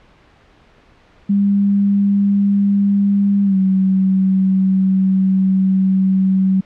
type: tone with pitch glide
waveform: sine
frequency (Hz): 200.3 to 190.15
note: G3 to F#3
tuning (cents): +38 to +48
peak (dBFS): -11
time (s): 1.29-6.61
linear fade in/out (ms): 10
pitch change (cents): -90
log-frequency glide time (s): 3.44-3.57
effects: pink hiss -50 dBFS RMS until 6.65 s + low-pass 3000 Hz 12 dB/octave